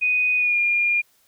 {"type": "tone with pitch glide", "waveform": "sine", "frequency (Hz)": [2489, 2413], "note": ["D#7", "D7"], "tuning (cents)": [0, 46], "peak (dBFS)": -17, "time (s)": [0.01, 1.02], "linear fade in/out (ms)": 20, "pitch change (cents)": -54, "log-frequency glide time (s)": [0.36, 0.58], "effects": ["white hiss -61 dBFS RMS until 1.27 s"]}